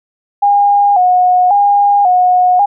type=tone with vibrato; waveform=sine; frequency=768 Hz; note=G5; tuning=36 cents flat; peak=-6 dBFS; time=0.42-2.66 s; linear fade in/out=10 ms; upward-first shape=square; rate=0.92 Hz; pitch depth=95 cents each way; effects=none